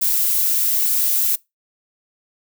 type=noise; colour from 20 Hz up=violet; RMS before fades=-18 dBFS; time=0.01-1.36 s; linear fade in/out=10 ms; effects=noise-tail reverb RT60 0.2 s tail -23 dB re dry